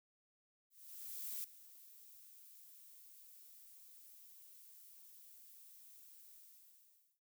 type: noise with ADSR envelope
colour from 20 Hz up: violet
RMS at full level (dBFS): -43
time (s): 0.7-7.2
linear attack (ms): 740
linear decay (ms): 4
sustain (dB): -17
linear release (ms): 870
effects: none